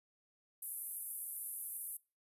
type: band-pass noise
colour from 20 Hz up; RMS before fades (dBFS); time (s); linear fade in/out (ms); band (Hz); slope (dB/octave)
white; -44; 0.62-1.97; 5; 10000 to 13000; 48
effects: noise-tail reverb RT60 0.3 s tail -23 dB re dry + resampled to 32000 Hz